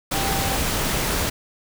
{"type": "tone in noise", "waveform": "sine", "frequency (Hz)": 784, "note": "G5", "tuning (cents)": 0, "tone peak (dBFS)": -28, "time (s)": [0.13, 0.57], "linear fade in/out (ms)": 10, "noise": "pink", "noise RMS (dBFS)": -23, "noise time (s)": [0.11, 1.3], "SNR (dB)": -8, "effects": []}